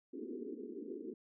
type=band-pass noise; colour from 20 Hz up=white; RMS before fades=-45 dBFS; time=0.13-1.14 s; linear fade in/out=5 ms; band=220 to 440 Hz; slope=96 dB/octave; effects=none